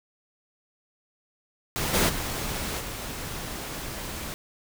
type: noise with level steps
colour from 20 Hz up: pink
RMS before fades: -28 / -22 / -31 / -35 dBFS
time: 1.76-4.34 s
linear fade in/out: 0 ms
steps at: 1.93 / 2.08 / 2.79 s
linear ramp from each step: 20 ms
effects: none